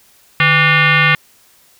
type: tone with frequency modulation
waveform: sine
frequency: 150.4 Hz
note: D3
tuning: 42 cents sharp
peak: -8 dBFS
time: 0.4-1.15 s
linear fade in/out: 2 ms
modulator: 654 Hz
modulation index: 4.1
effects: white hiss -50 dBFS RMS until 1.79 s